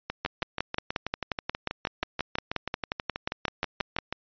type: two click trains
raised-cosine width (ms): 0.3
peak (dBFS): -11 / -14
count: 22 / 26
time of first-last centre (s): 0.25-3.987 / 0.1-4.126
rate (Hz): 5.62 / 6.21
effects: resampled to 11025 Hz